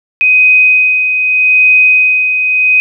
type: tone with tremolo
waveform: sine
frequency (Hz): 2509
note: D#7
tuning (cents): +14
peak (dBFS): -3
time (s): 0.21-2.8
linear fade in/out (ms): 0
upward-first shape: sine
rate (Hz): 0.81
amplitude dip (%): 50
effects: none